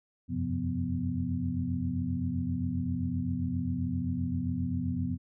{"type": "tone cluster", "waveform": "sine", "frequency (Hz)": [86.7, 94.3, 129.9, 176.4, 249.4], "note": ["F2", "F#2", "C3", "F3", "B3"], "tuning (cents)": [-12, 33, -12, 18, 17], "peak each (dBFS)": [-37, -35, -37, -35, -33], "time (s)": [0.28, 5.18], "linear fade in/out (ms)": 50, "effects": []}